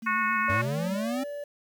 sine tone with vibrato, 220 Hz, A3, in tune, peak -35 dBFS, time 0.02-0.96 s, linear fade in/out 10 ms, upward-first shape sine, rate 7.3 Hz, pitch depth 50 cents each way
harmonic tone, 365.3 Hz, F#4, 22 cents flat, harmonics 3 / 4 / 5 / 6 / 7, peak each -27 / -29 / -31 / -33 / -34 dBFS, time 0.06-0.62 s, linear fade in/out 10 ms
triangle tone with pitch glide, 573 to 577.3 Hz, D5 to D5, -43 to -30 cents, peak -31 dBFS, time 0.48-1.44 s, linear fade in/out 5 ms, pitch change +13 cents, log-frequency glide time 0.76-1.3 s
square linear sweep, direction up, 88.7 to 270 Hz, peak -29 dBFS, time 0.49-1.24 s, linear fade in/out 10 ms
effects 9-bit

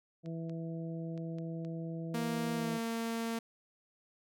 harmonic tone, 164.6 Hz, E3, 2 cents flat, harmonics 1 / 2 / 3 / 4, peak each -38 / -44 / -48 / -50 dBFS, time 0.23-2.8 s, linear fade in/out 50 ms
clicks, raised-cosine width 0.2 ms, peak -38 dBFS, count 5, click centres 0.26 / 0.496 / 1.177 / 1.385 / 1.649 s
sawtooth tone with pitch glide, 233.1 to 228.7 Hz, A#3 to A#3, 0 to -33 cents, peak -30 dBFS, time 2.14-3.39 s, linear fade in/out 5 ms, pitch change -33 cents, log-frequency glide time 2.54-2.72 s
effects none

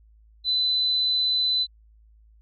sine tone, 4012 Hz, B7, 26 cents sharp, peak -20 dBFS, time 0.44-1.67 s, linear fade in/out 50 ms, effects added 54 Hz sine -52 dBFS peak until 2.41 s

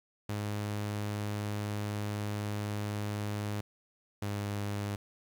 sawtooth tone pair in turn, 104 / 102.21 Hz, G#2 / G#2, +3 / -27 cents, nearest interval unison, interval 30 cents, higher first, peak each -29 / -29 dBFS, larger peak neither, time 0.29-3.61 / 4.22-4.96 s, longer first, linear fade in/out 5 ms, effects 10-bit

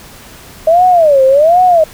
sine tone with vibrato, 622.3 Hz, D#5, in tune, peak -4 dBFS, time 0.67-1.84 s, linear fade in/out 5 ms, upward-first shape sine, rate 1.3 Hz, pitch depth 290 cents each way, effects pink hiss -35 dBFS RMS until 1.93 s

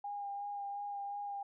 sine tone with vibrato, 809 Hz, G#5, 46 cents flat, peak -38 dBFS, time 0.04-1.43 s, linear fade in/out 5 ms, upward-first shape sine, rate 2.8 Hz, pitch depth 17 cents each way, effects none

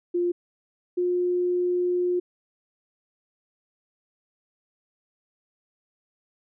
sine tone pair in turn, 350.6 / 356.9 Hz, F4 / F4, +7 / +38 cents, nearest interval unison, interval 31 cents, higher second, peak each -21 dBFS, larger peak neither, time 0.14-0.32 / 0.97-2.2 s, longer second, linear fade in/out 10 ms, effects none

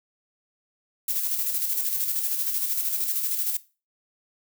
violet noise with tremolo, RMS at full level -25 dBFS, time 1.08-3.57 s, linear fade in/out 5 ms, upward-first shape square, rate 13 Hz, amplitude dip 40%, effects noise-tail reverb RT60 0.3 s tail -17 dB re dry

